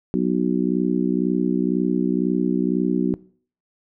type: harmonic tone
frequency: 62 Hz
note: B1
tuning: 7 cents sharp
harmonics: 3 / 4 / 5 / 6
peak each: -22 / -23 / -24 / -25 dBFS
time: 0.14-3.14 s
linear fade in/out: 0 ms
effects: noise-tail reverb RT60 0.5 s tail -22 dB re dry